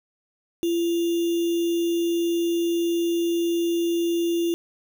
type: tone with sample-and-hold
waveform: sine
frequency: 340.2 Hz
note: F4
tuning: 45 cents flat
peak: -20 dBFS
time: 0.63-4.54 s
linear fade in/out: 0 ms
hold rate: 3150 Hz
effects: none